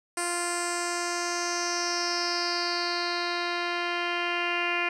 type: tone with low-pass filter sweep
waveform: 10% pulse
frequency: 348.4 Hz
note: F4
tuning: 4 cents flat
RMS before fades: -29 dBFS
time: 0.17-4.89 s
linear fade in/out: 5 ms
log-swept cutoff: 9000 to 2600 Hz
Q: 5.5
effects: none